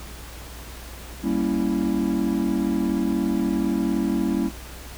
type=chord; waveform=triangle; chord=G diminished seventh; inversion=none; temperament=equal; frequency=196 / 233.1 / 277.2 / 329.6 Hz; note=G3 / Bb3 / Db4 / Fb4; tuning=0 / 0 / 0 / 0 cents; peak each=-24 dBFS; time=1.22-4.51 s; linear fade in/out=50 ms; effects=added 60 Hz sine -39 dBFS peak until 4.97 s + pink hiss -41 dBFS RMS until 4.97 s